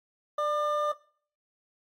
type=tone pair together; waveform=triangle; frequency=593 / 1202.6 Hz; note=D5 / D6; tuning=+17 / +41 cents; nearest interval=octave; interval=1224 cents; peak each=-27 dBFS; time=0.38-0.92 s; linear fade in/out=5 ms; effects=noise-tail reverb RT60 0.5 s tail -19 dB re dry + AAC 48 kbps